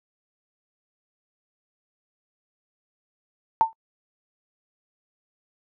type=tone with exponential decay; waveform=sine; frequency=896 Hz; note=A5; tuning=31 cents sharp; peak=-10 dBFS; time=3.61-3.73 s; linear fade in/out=0 ms; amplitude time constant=25 ms; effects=noise-tail reverb RT60 0.1 s tail -26 dB re dry